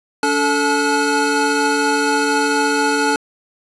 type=tone cluster; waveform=square; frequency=285.6 / 440.6 / 861 / 1442 Hz; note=D4 / A4 / A5 / F#6; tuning=-48 / +2 / -38 / -45 cents; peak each=-21 dBFS; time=0.23-3.16 s; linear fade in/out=2 ms; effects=resampled to 24000 Hz + 7-bit